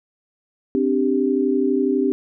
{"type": "chord", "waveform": "sine", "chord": "C suspended second", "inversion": "none", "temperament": "equal", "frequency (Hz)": [261.6, 293.7, 392], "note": ["C4", "D4", "G4"], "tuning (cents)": [0, 0, 0], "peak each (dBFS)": [-20, -22, -20], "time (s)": [0.75, 2.12], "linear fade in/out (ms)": 0, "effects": []}